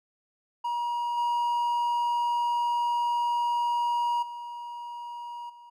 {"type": "tone with level steps", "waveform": "triangle", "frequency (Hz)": 954, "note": "A#5", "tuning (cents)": 40, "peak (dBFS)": [-25, -22, -34, -45], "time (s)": [0.64, 5.7], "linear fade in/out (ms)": 10, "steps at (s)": [1.17, 4.22, 5.49], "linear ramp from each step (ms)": 10, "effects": []}